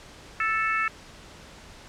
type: harmonic tone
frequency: 440.1 Hz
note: A4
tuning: in tune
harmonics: 3 / 4 / 5 / 6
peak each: -26 / -28 / -30 / -32 dBFS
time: 0.4-0.88 s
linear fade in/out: 2 ms
effects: pink hiss -47 dBFS RMS until 1.88 s + low-pass 7000 Hz 12 dB/octave

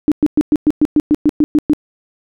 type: tone bursts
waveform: sine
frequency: 300 Hz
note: D4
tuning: 37 cents sharp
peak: -7 dBFS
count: 12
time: 0.08-1.734 s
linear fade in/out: 0 ms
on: 37 ms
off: 110 ms
effects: none

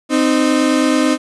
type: tone pair together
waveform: 35% pulse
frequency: 259.8 / 309 Hz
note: C4 / D#4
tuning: -12 / -12 cents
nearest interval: minor third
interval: 300 cents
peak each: -13 dBFS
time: 0.09-1.18 s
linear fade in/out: 50 ms
effects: resampled to 24000 Hz + 8-bit

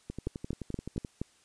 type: two click trains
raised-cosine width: 3 ms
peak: -19 / -24 dBFS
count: 5 / 12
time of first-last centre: 0.27-1.216 / 0.1-1.048 s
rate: 4.23 / 11.6 Hz
effects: white hiss -64 dBFS RMS until 1.44 s + resampled to 22050 Hz

